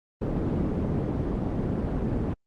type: low-pass noise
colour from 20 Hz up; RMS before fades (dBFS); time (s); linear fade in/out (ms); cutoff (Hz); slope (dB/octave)
white; -27; 0.21-2.34; 10; 270; 12
effects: Opus 24 kbps